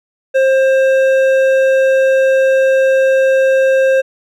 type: tone with hard clipping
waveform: sine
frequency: 531 Hz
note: C5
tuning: 25 cents sharp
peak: -10 dBFS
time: 0.34-4.02 s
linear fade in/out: 20 ms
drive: 9 dB
effects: none